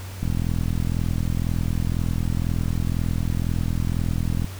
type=click train; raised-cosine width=5 ms; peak=-12 dBFS; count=178; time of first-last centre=0.23-4.444 s; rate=42 Hz; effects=added 94 Hz sine -33 dBFS peak until 4.59 s + pink hiss -41 dBFS RMS until 4.59 s